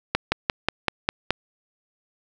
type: slowing click train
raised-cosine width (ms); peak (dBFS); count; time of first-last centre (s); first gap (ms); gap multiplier
0.3; -3; 7; 0.15-1.306; 170; 1.05
effects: none